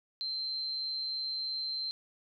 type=tone with amplitude modulation; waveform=sine; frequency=4118 Hz; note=C8; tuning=28 cents flat; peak=-31 dBFS; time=0.21-1.91 s; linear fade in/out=0 ms; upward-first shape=sine; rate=143 Hz; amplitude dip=40%; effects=none